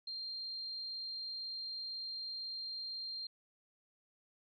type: tone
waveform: sine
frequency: 4186 Hz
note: C8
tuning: in tune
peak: -40 dBFS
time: 0.07-3.27 s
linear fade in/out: 5 ms
effects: none